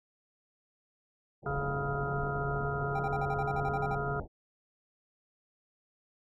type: low-pass noise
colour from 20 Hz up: pink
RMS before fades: -40 dBFS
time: 1.42-4.28 s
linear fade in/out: 50 ms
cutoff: 850 Hz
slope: 96 dB/octave
type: harmonic tone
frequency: 140.1 Hz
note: C#3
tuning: 19 cents sharp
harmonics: 1 / 3 / 5 / 7 / 9 / 10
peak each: -35 / -37 / -38 / -45 / -40 / -39 dBFS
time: 1.46-4.2 s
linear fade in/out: 2 ms
type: tone bursts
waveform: triangle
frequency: 784 Hz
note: G5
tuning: in tune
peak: -30 dBFS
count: 12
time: 2.95-3.951 s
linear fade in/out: 5 ms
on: 44 ms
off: 43 ms
effects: none